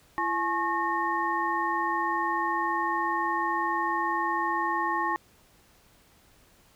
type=tone cluster; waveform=sine; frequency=338.7 / 852 / 1088 / 1834 Hz; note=E4 / G#5 / C#6 / A#6; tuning=+47 / +44 / -33 / -29 cents; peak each=-34 / -30 / -28 / -32 dBFS; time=0.18-5.16 s; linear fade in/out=0 ms; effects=pink hiss -60 dBFS RMS until 6.75 s